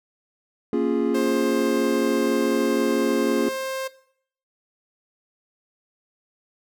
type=chord; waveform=triangle; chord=Bb minor seventh; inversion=none; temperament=equal; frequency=233.1 / 277.2 / 349.2 / 415.3 Hz; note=Bb3 / Db4 / F4 / Ab4; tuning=0 / 0 / 0 / 0 cents; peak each=-23 dBFS; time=0.73-3.49 s; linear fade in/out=2 ms
type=tone; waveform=sawtooth; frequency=529 Hz; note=C5; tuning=19 cents sharp; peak=-23 dBFS; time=1.14-3.88 s; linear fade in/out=10 ms
effects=noise-tail reverb RT60 0.6 s tail -17 dB re dry